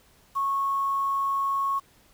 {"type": "tone with quantisation", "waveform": "sine", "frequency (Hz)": 1100, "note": "C#6", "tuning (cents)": -14, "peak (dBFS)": -23, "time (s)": [0.35, 1.8], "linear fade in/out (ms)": 20, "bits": 8, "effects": ["pink hiss -59 dBFS RMS until 2.13 s"]}